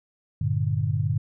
sine chord, G minor, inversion none, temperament equal, 98 / 116.54 / 146.83 Hz, G2 / Bb2 / D3, 0 / 0 / 0 cents, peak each -26 dBFS, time 0.41-1.18 s, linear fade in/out 5 ms, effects none

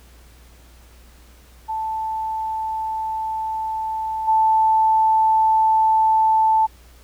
sine tone with level steps, 880 Hz, A5, in tune, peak -22 / -13 dBFS, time 1.68-6.67 s, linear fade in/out 20 ms, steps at 4.27 s, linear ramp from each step 20 ms, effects added 60 Hz sine -46 dBFS peak until 7.03 s + pink hiss -52 dBFS RMS until 7.03 s

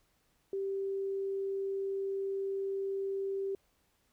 sine tone, 390.7 Hz, G4, 6 cents flat, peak -32 dBFS, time 0.53-3.55 s, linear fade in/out 2 ms, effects pink hiss -73 dBFS RMS until 4.12 s

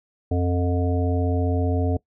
harmonic tone with a mistuned harmonic, 88.5 Hz, F2, 23 cents sharp, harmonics 1 / 3 / 5 / 7 / 8, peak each -21 / -26 / -28 / -32 / -33 dBFS, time 0.31-1.97 s, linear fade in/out 5 ms, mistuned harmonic 8, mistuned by +38 cents, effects noise-tail reverb RT60 0.1 s tail -21 dB re dry

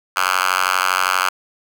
5% pulse tone with high-pass filter, 92.5 Hz, F#2, in tune, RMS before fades -18 dBFS, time 0.16-1.29 s, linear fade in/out 5 ms, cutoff 1400 Hz, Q 3.2, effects none

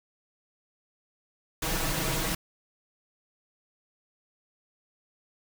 pink noise with comb filter, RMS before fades -29 dBFS, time 1.62-2.35 s, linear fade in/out 5 ms, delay 6.2 ms, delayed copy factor +1, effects none

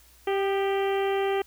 harmonic tone with a mistuned harmonic, 392 Hz, G4, in tune, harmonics 1 / 2 / 3 / 4 / 5 / 6 / 7 / 8, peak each -24 / -30 / -38 / -41 / -38 / -41 / -42 / -41 dBFS, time 0.27-1.42 s, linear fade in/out 5 ms, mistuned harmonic 3, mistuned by +47 cents, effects added 60 Hz sine -57 dBFS peak until 1.46 s + white hiss -57 dBFS RMS until 1.46 s

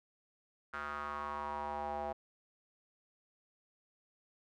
square tone with band-pass filter sweep, 73.42 Hz, D2, in tune, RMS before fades -40 dBFS, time 0.73-2.13 s, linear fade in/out 10 ms, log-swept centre 1400 to 730 Hz, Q 4.7, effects none

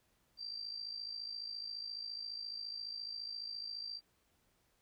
sine tone with amplitude modulation, 4699 Hz, D8, in tune, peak -38 dBFS, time 0.37-4.01 s, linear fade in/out 50 ms, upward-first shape sine, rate 54.5 Hz, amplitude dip 70%, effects pink hiss -75 dBFS RMS until 4.81 s

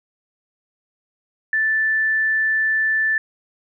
sine tone, 1760 Hz, A6, in tune, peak -16 dBFS, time 1.53-3.18 s, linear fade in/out 2 ms, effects none

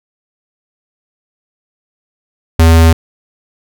square tone, 82 Hz, E2, 9 cents flat, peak -4 dBFS, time 2.59-2.93 s, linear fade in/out 5 ms, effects none

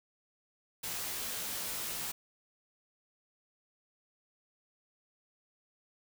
white noise with comb filter, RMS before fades -38 dBFS, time 0.83-2.12 s, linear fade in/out 10 ms, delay 15 ms, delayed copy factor -0.6, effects none

